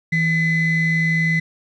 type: ring-modulated tone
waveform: triangle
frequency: 927 Hz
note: A#5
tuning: 10 cents flat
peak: -9 dBFS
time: 0.12-1.4 s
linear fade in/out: 10 ms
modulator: 1090 Hz
effects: tanh soft clip ceiling -11 dBFS